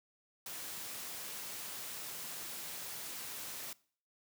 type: noise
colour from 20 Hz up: white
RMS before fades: -44 dBFS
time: 0.46-3.73 s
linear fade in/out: 2 ms
effects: noise-tail reverb RT60 0.5 s tail -22 dB re dry + high-pass 100 Hz 12 dB/octave